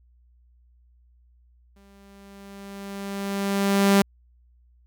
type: tone with exponential growth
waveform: sawtooth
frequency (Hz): 198.2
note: G3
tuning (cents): +19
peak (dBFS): -10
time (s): 1.76-4.02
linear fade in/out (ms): 5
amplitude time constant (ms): 490
effects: added 60 Hz sine -55 dBFS peak until 4.86 s